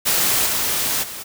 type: noise with level steps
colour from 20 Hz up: white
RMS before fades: -18 / -21 / -32 dBFS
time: 0.05-1.24 s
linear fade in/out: 20 ms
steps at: 0.45 / 1.02 s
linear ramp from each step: 20 ms
effects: none